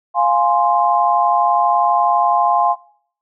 sine chord, F minor, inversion none, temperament equal, 698.5 / 830.6 / 1046.5 Hz, F5 / Ab5 / C6, 0 / 0 / 0 cents, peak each -16 dBFS, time 0.14-2.76 s, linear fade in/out 50 ms, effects noise-tail reverb RT60 0.6 s tail -22 dB re dry

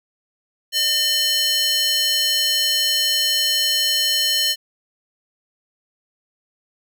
square tone with high-pass filter, 604 Hz, D5, 48 cents sharp, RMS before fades -19 dBFS, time 0.72-4.56 s, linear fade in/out 50 ms, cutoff 3400 Hz, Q 2.3, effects none

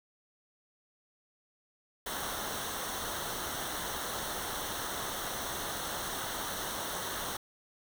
pink noise with comb filter, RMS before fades -37 dBFS, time 2.06-7.37 s, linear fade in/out 5 ms, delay 0.41 ms, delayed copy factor -0.7, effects none

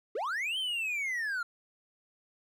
triangle linear two-way sweep, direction up then down, 370 to 3164 to 1365 Hz, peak -29 dBFS, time 0.15-1.43 s, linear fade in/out 5 ms, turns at 0.58 s, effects none

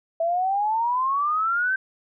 sine exponential sweep, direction up, 654 to 1568 Hz, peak -20 dBFS, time 0.2-1.76 s, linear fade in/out 5 ms, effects none

